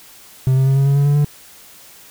triangle tone with pitch steps, 130.8 / 132.93 / 135.1 / 137.3 / 139.54 / 141.82 / 144.13 / 146.48 Hz, C3 / C3 / C#3 / C#3 / C#3 / C#3 / D3 / D3, 0 / +28 / -44 / -16 / +12 / +40 / -32 / -4 cents, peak -9 dBFS, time 0.47-1.246 s, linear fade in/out 0 ms, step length 97 ms, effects white hiss -43 dBFS RMS until 2.1 s

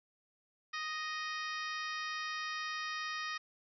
harmonic tone, 622.3 Hz, D#5, in tune, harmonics 2 / 3 / 4 / 5 / 6 / 7 / 8 / 9, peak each -41 / -41 / -46 / -51 / -49 / -53 / -49 / -51 dBFS, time 0.73-3.38 s, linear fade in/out 10 ms, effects none

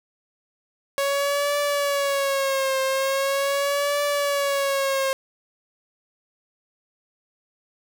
sawtooth tone with vibrato, 554.4 Hz, C#5, in tune, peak -17 dBFS, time 0.98-5.13 s, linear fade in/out 0 ms, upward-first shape triangle, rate 0.41 Hz, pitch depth 79 cents each way, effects none

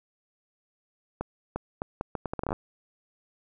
accelerating click train, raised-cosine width 1 ms, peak -16 dBFS, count 14, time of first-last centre 1.21-2.529 s, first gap 350 ms, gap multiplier 0.74, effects none

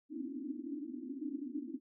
pink band-pass noise, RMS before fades -42 dBFS, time 0.09-1.8 s, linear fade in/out 50 ms, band 250 to 320 Hz, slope 96 dB/octave, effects none

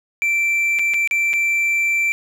triangle tone with dropouts, 2343 Hz, D7, 5 cents flat, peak -14 dBFS, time 0.22-2.12 s, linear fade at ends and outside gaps 0 ms, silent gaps 0.788-0.793 / 0.937-0.942 / 1.075-1.111 / 1.332-1.337 s, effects none

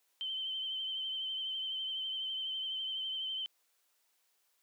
sine tone with vibrato, 3093 Hz, G7, 24 cents flat, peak -35 dBFS, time 0.21-3.46 s, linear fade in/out 0 ms, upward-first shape sine, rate 12 Hz, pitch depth 31 cents each way, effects white hiss -75 dBFS RMS until 4.62 s + high-pass 400 Hz 12 dB/octave

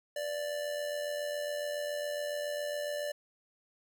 square tone with amplitude modulation, 587.3 Hz, D5, in tune, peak -32 dBFS, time 0.16-3.12 s, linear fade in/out 5 ms, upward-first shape sine, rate 87.2 Hz, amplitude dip 50%, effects none

